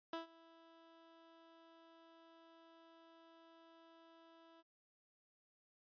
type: tone with ADSR envelope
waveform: 15% pulse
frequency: 329.6 Hz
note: E4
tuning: in tune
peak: -34 dBFS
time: 0.13-4.63 s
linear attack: 3 ms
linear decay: 130 ms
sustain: -22 dB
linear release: 34 ms
effects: resampled to 11025 Hz